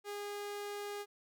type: tone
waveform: sawtooth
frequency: 409.5 Hz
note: G#4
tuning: 24 cents flat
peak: -36 dBFS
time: 0.04-1.06 s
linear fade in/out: 50 ms
effects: none